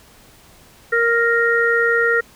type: harmonic tone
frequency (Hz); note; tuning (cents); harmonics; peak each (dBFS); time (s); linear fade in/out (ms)
466.2; A#4; 0; 1 / 3 / 4; -18 / -18 / -18; 0.92-2.21; 10
effects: pink hiss -48 dBFS RMS until 2.35 s